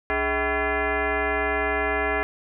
sine tone with frequency modulation, 644 Hz, E5, 41 cents flat, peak -21 dBFS, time 0.1-2.23 s, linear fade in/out 0 ms, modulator 354 Hz, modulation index 4.4, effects none

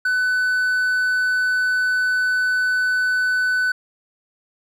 triangle tone, 1500 Hz, F#6, 23 cents sharp, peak -15 dBFS, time 0.05-3.72 s, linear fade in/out 5 ms, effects none

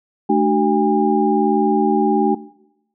sine tone cluster, 217.6 / 299 / 377.9 / 810 Hz, A3 / D4 / F#4 / G#5, -19 / +31 / +37 / -43 cents, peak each -18 dBFS, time 0.29-2.35 s, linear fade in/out 10 ms, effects noise-tail reverb RT60 0.9 s tail -21 dB re dry

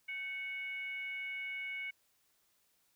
sine tone with frequency modulation, 2217 Hz, C#7, in tune, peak -38 dBFS, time 0.08-1.91 s, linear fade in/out 10 ms, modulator 685 Hz, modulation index 0.43, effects white hiss -74 dBFS RMS until 2.95 s

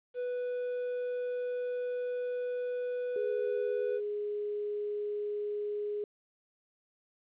triangle tone, 493.9 Hz, B4, in tune, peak -30 dBFS, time 0.14-4.01 s, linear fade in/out 50 ms
sine tone with pitch glide, 420 to 415.4 Hz, G#4 to G#4, +19 to 0 cents, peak -32 dBFS, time 3.16-6.04 s, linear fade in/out 2 ms, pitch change -19 cents, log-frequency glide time 3.41-3.47 s
effects resampled to 8000 Hz + 11-bit

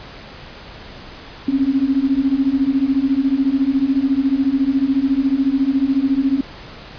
sine beating tone pair, 262.3 / 276.3 Hz, C4 / C#4, +4 / -6 cents, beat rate 14 Hz, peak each -18 / -16 dBFS, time 1.48-6.41 s, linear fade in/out 5 ms, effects pink hiss -37 dBFS RMS until 6.98 s + resampled to 11025 Hz

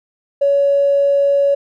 triangle tone with tanh clipping, 562 Hz, C#5, 24 cents sharp, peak -10 dBFS, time 0.41-1.55 s, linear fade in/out 10 ms, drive 2 dB, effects none

